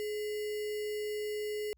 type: tone with sample-and-hold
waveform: sine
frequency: 422.2 Hz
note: G#4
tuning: 29 cents sharp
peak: -33 dBFS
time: 0-1.73 s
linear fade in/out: 0 ms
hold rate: 2450 Hz
effects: added 60 Hz sine -65 dBFS peak until 1.77 s